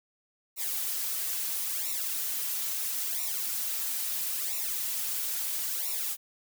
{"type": "noise with flanger", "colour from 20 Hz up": "blue", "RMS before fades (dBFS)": -32, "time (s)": [0.56, 6.17], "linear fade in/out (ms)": 50, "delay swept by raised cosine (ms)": [0.62, 5.82], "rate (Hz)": 0.75, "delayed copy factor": -1, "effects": []}